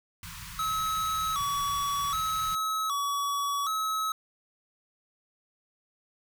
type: band-stop noise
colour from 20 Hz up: pink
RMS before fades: -42 dBFS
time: 0.23-2.55 s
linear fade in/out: 2 ms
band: 190 to 940 Hz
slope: 96 dB/octave
type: tone with vibrato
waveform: square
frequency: 1208 Hz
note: D6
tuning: 48 cents sharp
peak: -28 dBFS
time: 0.59-4.12 s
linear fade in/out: 2 ms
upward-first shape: square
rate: 0.65 Hz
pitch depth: 110 cents each way
effects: none